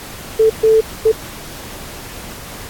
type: tone bursts at uneven times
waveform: sine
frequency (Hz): 441.6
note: A4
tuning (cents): +6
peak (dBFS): -7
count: 3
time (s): 0.39-0.5 / 0.63-0.81 / 1.05-1.12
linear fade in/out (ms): 10
effects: pink hiss -32 dBFS RMS until 2.69 s + AAC 64 kbps